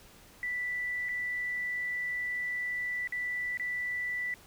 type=tone with dropouts; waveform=sine; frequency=1973 Hz; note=B6; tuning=2 cents flat; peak=-31 dBFS; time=0.43-4.34 s; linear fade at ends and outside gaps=1 ms; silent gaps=1.087-1.091 / 3.074-3.123 / 3.573-3.597 s; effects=pink hiss -56 dBFS RMS until 4.46 s